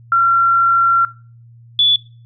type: tone pair in turn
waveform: sine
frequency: 1367 / 3445 Hz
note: F6 / A7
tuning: -37 / -37 cents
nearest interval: octave + major third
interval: 1600 cents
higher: second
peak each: -9 dBFS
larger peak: neither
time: 0.12-1.05 / 1.79-1.96 s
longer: first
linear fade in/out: 2 ms
effects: noise-tail reverb RT60 0.4 s tail -21 dB re dry + added 117 Hz sine -40 dBFS peak until 2.25 s